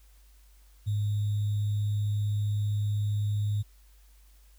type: tone with sample-and-hold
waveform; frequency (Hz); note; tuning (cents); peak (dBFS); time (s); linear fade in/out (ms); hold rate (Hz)
sine; 103.83; G#2; 0; -25; 0.86-3.63; 20; 3675
effects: added 50 Hz sine -54 dBFS peak until 4.58 s + white hiss -65 dBFS RMS until 4.58 s